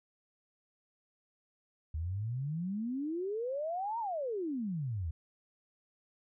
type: exponential two-way sweep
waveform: sine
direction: up then down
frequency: 74.9 to 951 to 74.9 Hz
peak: -33 dBFS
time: 1.94-5.11 s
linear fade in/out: 5 ms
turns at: 3.99 s
effects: none